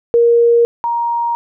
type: tone pair in turn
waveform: sine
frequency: 469.9 / 939.8 Hz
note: A#4 / A#5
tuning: +14 / +14 cents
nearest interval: octave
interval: 1200 cents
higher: second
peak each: -7 / -14 dBFS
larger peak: first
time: 0.14-0.65 / 0.84-1.35 s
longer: neither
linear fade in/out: 0 ms
effects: none